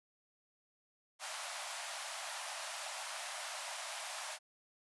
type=high-pass noise; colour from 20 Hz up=pink; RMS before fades=-43 dBFS; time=1.19-4.39 s; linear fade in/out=50 ms; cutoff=590 Hz; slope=96 dB/octave; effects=resampled to 24000 Hz